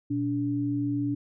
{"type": "tone pair together", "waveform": "sine", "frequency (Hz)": [120.9, 287.9], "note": ["B2", "D4"], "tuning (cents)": [-36, -34], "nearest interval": "octave + minor third", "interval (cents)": 1502, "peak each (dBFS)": [-31, -26], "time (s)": [0.1, 1.15], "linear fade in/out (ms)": 10, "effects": []}